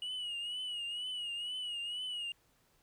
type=tone with vibrato; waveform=sine; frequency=2909 Hz; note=F#7; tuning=30 cents flat; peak=-34 dBFS; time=0.02-2.32 s; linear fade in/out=2 ms; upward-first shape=triangle; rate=2.1 Hz; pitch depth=79 cents each way; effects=tanh soft clip ceiling -36 dBFS + pink hiss -71 dBFS RMS until 2.82 s